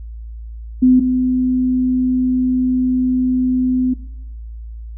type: tone pair in turn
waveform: sine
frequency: 254.2 / 254.2 Hz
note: C4 / C4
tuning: -50 / -50 cents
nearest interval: unison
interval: 0 cents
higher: neither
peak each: -7 / -13 dBFS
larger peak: first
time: 0.82-1 / 1-3.94 s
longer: second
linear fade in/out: 10 ms
effects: noise-tail reverb RT60 0.8 s tail -18 dB re dry + added 56 Hz sine -28 dBFS peak until 4.97 s